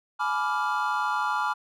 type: chord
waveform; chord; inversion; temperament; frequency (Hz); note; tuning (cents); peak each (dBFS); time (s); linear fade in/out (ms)
triangle; G# diminished seventh; none; equal with one note detuned; 848.1 / 987.8 / 1174.7 / 1396.9; G#5 / B5 / D6 / F6; +36 / 0 / 0 / 0; -28; 0.19-1.54; 20
effects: none